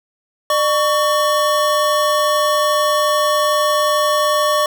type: tone pair together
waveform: square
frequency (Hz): 601 / 1122.2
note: D5 / C#6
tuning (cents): +40 / +21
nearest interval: major seventh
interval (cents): 1081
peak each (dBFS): -17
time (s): 0.5-4.66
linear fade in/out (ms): 2
effects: none